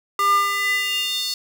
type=tone with high-pass filter sweep; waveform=square; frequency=400.4 Hz; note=G4; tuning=37 cents sharp; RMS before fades=-21 dBFS; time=0.19-1.34 s; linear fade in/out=2 ms; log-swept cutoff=990 to 4500 Hz; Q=4.7; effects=none